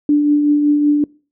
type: tone with tremolo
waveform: sine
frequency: 293.8 Hz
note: D4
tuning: 1 cent sharp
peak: -8 dBFS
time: 0.09-1.04 s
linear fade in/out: 2 ms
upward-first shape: triangle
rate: 5.3 Hz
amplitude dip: 40%
effects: noise-tail reverb RT60 0.4 s tail -25 dB re dry